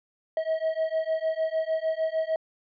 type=beating tone pair; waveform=triangle; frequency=637 / 643.6 Hz; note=D#5 / E5; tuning=+41 / -42 cents; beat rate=6.6 Hz; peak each=-26 dBFS; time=0.37-2.36 s; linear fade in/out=2 ms; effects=resampled to 11025 Hz